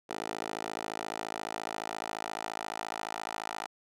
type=tone with high-pass filter sweep; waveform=10% pulse; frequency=54.4 Hz; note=A1; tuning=19 cents flat; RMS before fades=-38 dBFS; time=0.09-3.67 s; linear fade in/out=10 ms; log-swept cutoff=490 to 810 Hz; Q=1.7; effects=low-pass 10000 Hz 12 dB/octave